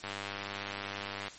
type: click train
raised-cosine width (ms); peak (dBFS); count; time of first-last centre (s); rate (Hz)
0.3; -21; 125; 0.04-1.281; 99.9
effects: white hiss -50 dBFS RMS until 1.38 s + MP3 32 kbps